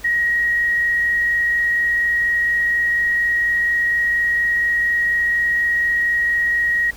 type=tone with frequency modulation; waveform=sine; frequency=1893 Hz; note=A#6; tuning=26 cents sharp; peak=-15 dBFS; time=0.04-6.91 s; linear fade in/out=10 ms; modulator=24.2 Hz; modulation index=0.48; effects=added 50 Hz sine -41 dBFS peak until 6.96 s + pink hiss -42 dBFS RMS until 6.96 s